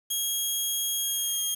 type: tone with pitch glide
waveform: 10% pulse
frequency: 3276 to 3242 Hz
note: G#7 to G#7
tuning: -24 to -42 cents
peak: -19 dBFS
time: 0.1-1.55 s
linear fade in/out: 10 ms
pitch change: -18 cents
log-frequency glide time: 0.97-1.4 s
effects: 8-bit